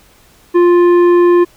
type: tone with tanh clipping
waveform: sine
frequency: 350.1 Hz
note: F4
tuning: 4 cents sharp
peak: -7 dBFS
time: 0.54-1.45 s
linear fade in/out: 20 ms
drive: 10 dB
effects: pink hiss -47 dBFS RMS until 1.56 s